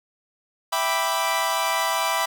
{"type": "chord", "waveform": "sawtooth", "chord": "E minor seventh", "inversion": "none", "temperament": "equal", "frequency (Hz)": [659.3, 784, 987.8, 1174.7], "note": ["E5", "G5", "B5", "D6"], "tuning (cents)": [0, 0, 0, 0], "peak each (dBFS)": [-24, -25, -21, -24], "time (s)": [0.72, 2.26], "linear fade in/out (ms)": 10, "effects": []}